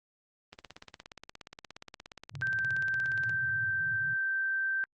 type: click train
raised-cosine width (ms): 0.2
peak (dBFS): -27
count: 48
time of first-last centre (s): 0.53-3.295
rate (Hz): 17
type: band-pass noise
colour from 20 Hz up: white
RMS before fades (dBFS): -46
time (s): 2.3-4.17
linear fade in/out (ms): 50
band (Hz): 100 to 140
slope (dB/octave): 48
type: tone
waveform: sine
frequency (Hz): 1562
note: G6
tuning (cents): -7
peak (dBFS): -28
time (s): 2.42-4.84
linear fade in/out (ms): 0
effects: Opus 24 kbps